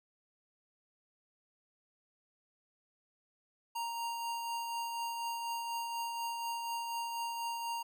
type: tone with tremolo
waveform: square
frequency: 932.3 Hz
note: A#5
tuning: in tune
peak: -35 dBFS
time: 3.75-7.83 s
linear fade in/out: 10 ms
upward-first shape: triangle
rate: 4.1 Hz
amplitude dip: 35%
effects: none